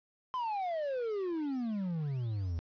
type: exponential sweep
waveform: triangle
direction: down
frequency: 1041 to 80 Hz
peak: -30 dBFS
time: 0.34-2.59 s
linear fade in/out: 0 ms
effects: resampled to 11025 Hz + 10-bit